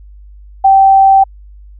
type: tone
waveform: sine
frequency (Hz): 777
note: G5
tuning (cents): -16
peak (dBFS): -3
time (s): 0.64-1.24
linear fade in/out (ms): 10
effects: added 50 Hz sine -33 dBFS peak until 1.79 s